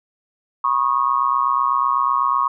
sine tone with amplitude modulation, 1100 Hz, C#6, 14 cents flat, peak -11 dBFS, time 0.64-2.48 s, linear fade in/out 5 ms, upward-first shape sine, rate 128 Hz, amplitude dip 100%, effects none

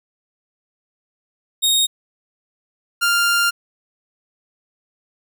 sawtooth tone pair in turn, 3729 / 1396.8 Hz, A#7 / F6, 0 / 0 cents, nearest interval octave + perfect fourth, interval 1700 cents, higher first, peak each -11 dBFS, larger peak neither, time 1.62-1.87 / 3.01-3.51 s, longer second, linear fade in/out 20 ms, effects none

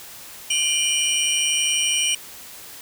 sine tone cluster, 2406 / 2899 / 3051 / 5710 / 8610 Hz, D7 / F#7 / G7 / F8 / C9, +41 / -36 / -48 / +37 / +49 cents, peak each -25 dBFS, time 0.5-2.15 s, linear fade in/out 5 ms, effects white hiss -40 dBFS RMS until 2.81 s

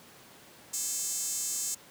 square tone with high-pass filter, 240.3 Hz, B3, 47 cents flat, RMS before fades -33 dBFS, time 0.73-1.75 s, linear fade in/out 10 ms, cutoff 7200 Hz, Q 3.6, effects pink hiss -53 dBFS RMS until 1.9 s + high-pass 150 Hz 12 dB/octave

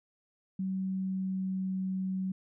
sine tone with pitch glide, 189.7 to 188.5 Hz, F#3 to F#3, +43 to +32 cents, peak -30 dBFS, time 0.59-2.32 s, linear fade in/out 5 ms, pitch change -11 cents, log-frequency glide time 0.74-1.78 s, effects none

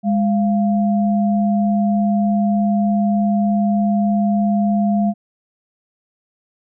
sine tone pair together, 205.5 / 691.2 Hz, G#3 / F5, -18 / -18 cents, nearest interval octave + major sixth, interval 2100 cents, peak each -14 / -22 dBFS, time 0.03-5.14 s, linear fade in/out 50 ms, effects none

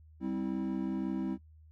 triangle chord, C major, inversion second, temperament equal with one note detuned, 196 / 261.6 / 323.8 Hz, G3 / C4 / E4, 0 / 0 / -31 cents, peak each -34 dBFS, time 0.2-1.38 s, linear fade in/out 50 ms, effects noise-tail reverb RT60 0.1 s tail -17 dB re dry + added 78 Hz sine -54 dBFS peak until 1.71 s

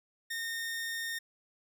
sawtooth tone, 1834 Hz, A#6, 29 cents flat, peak -31 dBFS, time 0.3-1.19 s, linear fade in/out 10 ms, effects none

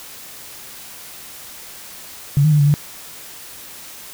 sine tone with pitch steps, 141.7 / 154.2 / 148.8 / 143.2 / 146.7 Hz, C#3 / D#3 / D3 / D3 / D3, +38 / -15 / +23 / -43 / -2 cents, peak -10 dBFS, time 2.37-2.74 s, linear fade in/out 0 ms, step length 74 ms, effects white hiss -37 dBFS RMS until 4.13 s

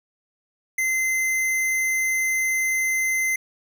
square tone, 2067 Hz, C7, 22 cents flat, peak -21 dBFS, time 0.78-3.36 s, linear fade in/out 5 ms, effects none

